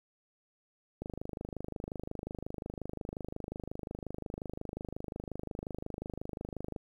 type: click train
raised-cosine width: 2 ms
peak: -25 dBFS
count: 148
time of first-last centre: 1.02-6.762 s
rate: 25.6 Hz
effects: 10-bit